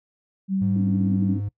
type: tone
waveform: sine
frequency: 192.4 Hz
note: G3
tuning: 32 cents flat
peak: -20 dBFS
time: 0.48-1.37 s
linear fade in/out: 50 ms
type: tone with pitch glide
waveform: triangle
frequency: 104.1 to 102.02 Hz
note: G#2 to G#2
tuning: +5 to -30 cents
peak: -23 dBFS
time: 0.61-1.49 s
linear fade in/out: 10 ms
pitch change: -35 cents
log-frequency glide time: 0.77-0.97 s
type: band-pass noise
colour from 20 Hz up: pink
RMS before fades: -31 dBFS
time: 0.76-1.4 s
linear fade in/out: 2 ms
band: 260 to 300 Hz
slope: 96 dB/octave
effects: noise-tail reverb RT60 0.1 s tail -22 dB re dry